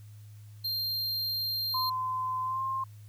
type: tone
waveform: square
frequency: 4186 Hz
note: C8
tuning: in tune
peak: -30 dBFS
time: 0.64-1.9 s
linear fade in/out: 10 ms
type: tone with pitch glide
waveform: sine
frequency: 1027 to 1060.2 Hz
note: C6 to C6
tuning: -33 to +23 cents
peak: -29 dBFS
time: 1.74-2.84 s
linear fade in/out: 5 ms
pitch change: +56 cents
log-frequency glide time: 2.44-2.62 s
effects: added 105 Hz sine -46 dBFS peak until 3.08 s + white hiss -64 dBFS RMS until 3.08 s